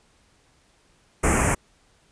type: band-stop noise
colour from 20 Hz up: pink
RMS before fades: -20 dBFS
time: 1.23-1.55 s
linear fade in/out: 10 ms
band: 2500 to 6600 Hz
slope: 48 dB/octave
effects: pink hiss -61 dBFS RMS until 2.11 s + resampled to 22050 Hz